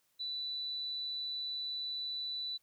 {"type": "tone", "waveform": "sine", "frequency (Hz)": 3973, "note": "B7", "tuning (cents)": 10, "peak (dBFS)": -36, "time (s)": [0.19, 2.58], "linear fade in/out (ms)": 20, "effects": ["white hiss -75 dBFS RMS until 2.62 s"]}